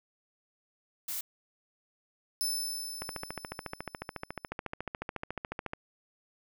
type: noise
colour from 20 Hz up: blue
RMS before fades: -36 dBFS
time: 1.08-1.21 s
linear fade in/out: 5 ms
type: tone with exponential decay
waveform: 20% pulse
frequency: 5274 Hz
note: E8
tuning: in tune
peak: -23 dBFS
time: 2.41-4.48 s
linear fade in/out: 0 ms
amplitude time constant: 450 ms
type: click train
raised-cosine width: 0.5 ms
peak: -20 dBFS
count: 39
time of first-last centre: 3.02-5.734 s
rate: 14 Hz
effects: none